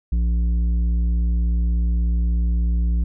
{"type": "tone with tanh clipping", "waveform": "triangle", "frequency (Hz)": 58.27, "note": "A#1", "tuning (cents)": 0, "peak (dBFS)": -18, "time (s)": [0.12, 3.04], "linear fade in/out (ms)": 5, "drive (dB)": 12, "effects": []}